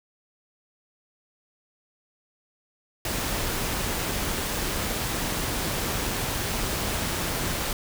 pink noise with amplitude modulation, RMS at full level -27 dBFS, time 3.05-7.73 s, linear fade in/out 2 ms, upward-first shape sine, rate 187 Hz, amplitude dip 25%, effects none

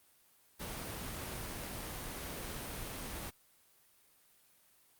pink noise, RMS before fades -42 dBFS, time 0.59-3.31 s, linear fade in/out 20 ms, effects white hiss -67 dBFS RMS until 4.99 s + Opus 32 kbps

